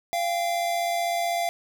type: tone pair together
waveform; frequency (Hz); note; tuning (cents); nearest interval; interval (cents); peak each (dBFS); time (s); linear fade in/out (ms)
square; 690 / 785.9; F5 / G5; -21 / +4; major second; 225; -25 / -33; 0.13-1.49; 0
effects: none